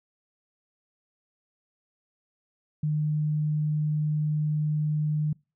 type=tone; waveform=sine; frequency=151.7 Hz; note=D#3; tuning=44 cents flat; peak=-23 dBFS; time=2.83-5.33 s; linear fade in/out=5 ms; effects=noise-tail reverb RT60 0.3 s tail -26 dB re dry